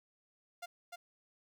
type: tone with echo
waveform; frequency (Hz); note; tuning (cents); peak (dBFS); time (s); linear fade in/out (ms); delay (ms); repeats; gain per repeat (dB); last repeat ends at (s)
sawtooth; 698.5; F5; 0; -38; 0.62-0.66; 10; 300; 1; -3; 0.96
effects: none